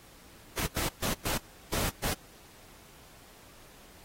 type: noise bursts at uneven times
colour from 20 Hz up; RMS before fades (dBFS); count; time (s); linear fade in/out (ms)
pink; -31; 6; 0.57-0.67 / 0.76-0.89 / 1.02-1.14 / 1.25-1.38 / 1.72-1.9 / 2.03-2.14; 10
effects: pink hiss -55 dBFS RMS until 4.04 s + AAC 48 kbps